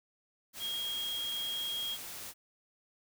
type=tone in noise; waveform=sine; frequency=3262 Hz; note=G#7; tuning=32 cents flat; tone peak=-34 dBFS; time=0.59-1.98 s; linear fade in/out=50 ms; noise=white; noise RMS=-44 dBFS; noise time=0.53-2.34 s; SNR=+7 dB; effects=none